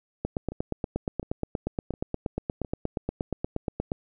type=two click trains; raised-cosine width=2 ms; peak=-24 / -14 dBFS; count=4 / 32; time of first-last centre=0.52-2.648 / 0.25-3.919 s; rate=1.41 / 8.45 Hz; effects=none

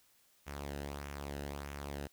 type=tone with flanger; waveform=sawtooth; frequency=71.2 Hz; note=C#2; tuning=47 cents sharp; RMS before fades=-43 dBFS; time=0.46-2.08 s; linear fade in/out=20 ms; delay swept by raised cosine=0.22 to 0.9 ms; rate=1.6 Hz; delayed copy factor=-0.55; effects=white hiss -69 dBFS RMS until 2.12 s

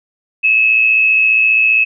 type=tone with amplitude modulation; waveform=sine; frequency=2584 Hz; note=E7; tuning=35 cents flat; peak=-6 dBFS; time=0.43-1.85 s; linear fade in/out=20 ms; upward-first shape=sine; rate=115 Hz; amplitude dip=50%; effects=none

